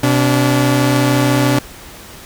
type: tone pair together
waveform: sawtooth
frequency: 127.15 / 288.1 Hz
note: C3 / D4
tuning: -49 / -33 cents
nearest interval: octave + major second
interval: 1416 cents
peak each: -10 dBFS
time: 0.03-1.59 s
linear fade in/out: 5 ms
effects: pink hiss -36 dBFS RMS until 2.25 s